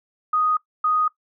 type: tone bursts at uneven times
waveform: sine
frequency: 1244.5 Hz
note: D#6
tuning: in tune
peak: -17 dBFS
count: 2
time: 0.33-0.57 / 0.84-1.08 s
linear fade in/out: 5 ms
effects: noise-tail reverb RT60 0.1 s tail -19 dB re dry